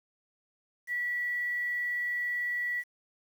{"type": "tone with quantisation", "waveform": "sine", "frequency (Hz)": 1947, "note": "B6", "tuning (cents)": -25, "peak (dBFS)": -29, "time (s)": [0.87, 2.84], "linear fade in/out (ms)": 50, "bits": 9, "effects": []}